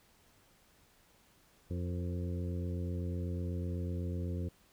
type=harmonic tone with a mistuned harmonic; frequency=88 Hz; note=F2; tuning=14 cents sharp; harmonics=1 / 2 / 3 / 4 / 5 / 6; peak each=-35 / -41 / -45 / -47 / -49 / -51 dBFS; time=1.7-4.49 s; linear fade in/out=10 ms; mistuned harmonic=5; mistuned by=+32 cents; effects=pink hiss -66 dBFS RMS until 4.72 s